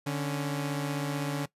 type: tone pair together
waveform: sawtooth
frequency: 146.55 / 277.2 Hz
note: D3 / C#4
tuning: -3 / 0 cents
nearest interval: major seventh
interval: 1103 cents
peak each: -27 / -30 dBFS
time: 0.06-1.46 s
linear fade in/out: 10 ms
effects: noise-tail reverb RT60 0.1 s tail -19 dB re dry + resampled to 32000 Hz